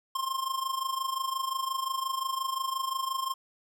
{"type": "tone with amplitude modulation", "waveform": "square", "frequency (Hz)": 1060, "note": "C6", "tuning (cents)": 22, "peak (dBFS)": -27, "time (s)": [0.15, 3.34], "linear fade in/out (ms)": 5, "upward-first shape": "sine", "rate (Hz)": 25.7, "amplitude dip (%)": 75, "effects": []}